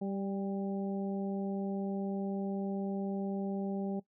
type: harmonic tone with a mistuned harmonic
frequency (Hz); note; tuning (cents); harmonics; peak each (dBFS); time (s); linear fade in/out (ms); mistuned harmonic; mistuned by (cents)
196; G3; 0; 1 / 2 / 3 / 4; -34 / -40 / -44 / -46; 0.01-4; 10; 4; +20
effects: noise-tail reverb RT60 0.1 s tail -18 dB re dry